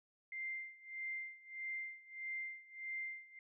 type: tone with tremolo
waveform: sine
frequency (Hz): 2093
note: C7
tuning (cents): 0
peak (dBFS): -39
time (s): 0.32-3.39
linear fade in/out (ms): 2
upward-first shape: sine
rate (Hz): 1.6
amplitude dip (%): 90
effects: none